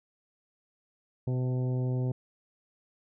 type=harmonic tone with a mistuned harmonic; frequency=127 Hz; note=B2; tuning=49 cents sharp; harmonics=1 / 2 / 3 / 4 / 5 / 6 / 7; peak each=-27 / -37 / -39 / -43 / -48 / -54 / -54 dBFS; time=1.27-2.12 s; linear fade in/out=5 ms; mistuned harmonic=5; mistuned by=+17 cents; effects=none